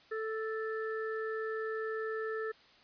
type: harmonic tone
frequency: 440 Hz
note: A4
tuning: in tune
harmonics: 1 / 3 / 4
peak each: -35 / -43 / -42 dBFS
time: 0.11-2.52 s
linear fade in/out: 10 ms
effects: white hiss -61 dBFS RMS until 2.83 s + resampled to 11025 Hz